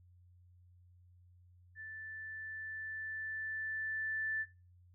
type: tone with level ramp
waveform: sine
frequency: 1760 Hz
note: A6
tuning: in tune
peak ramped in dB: -45 to -33 dBFS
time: 1.75-4.46 s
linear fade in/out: 50 ms
effects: noise-tail reverb RT60 0.3 s tail -18 dB re dry + added 89 Hz sine -60 dBFS peak until 4.94 s